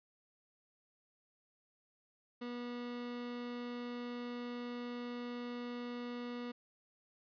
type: tone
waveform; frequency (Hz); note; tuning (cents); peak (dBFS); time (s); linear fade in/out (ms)
30% pulse; 242.4; B3; -32; -38; 2.41-6.52; 10
effects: resampled to 11025 Hz